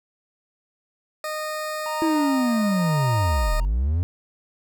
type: tone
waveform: 20% pulse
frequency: 616 Hz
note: D#5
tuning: 17 cents flat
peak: -22 dBFS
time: 1.24-3.6 s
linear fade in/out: 2 ms
type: tone with tremolo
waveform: triangle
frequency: 930 Hz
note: A#5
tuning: 4 cents flat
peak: -24 dBFS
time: 1.86-3.65 s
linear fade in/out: 0 ms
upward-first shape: sine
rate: 0.95 Hz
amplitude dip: 80%
type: linear two-way sweep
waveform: triangle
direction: down then up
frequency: 329.6 to 34.65 to 90.7 Hz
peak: -17 dBFS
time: 2.02-4.03 s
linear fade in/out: 0 ms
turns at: 3.55 s
effects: none